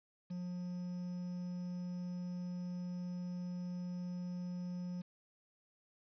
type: tone with quantisation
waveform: triangle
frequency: 178.5 Hz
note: F3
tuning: 38 cents sharp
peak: -37 dBFS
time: 0.3-5.02 s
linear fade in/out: 10 ms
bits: 10
effects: resampled to 11025 Hz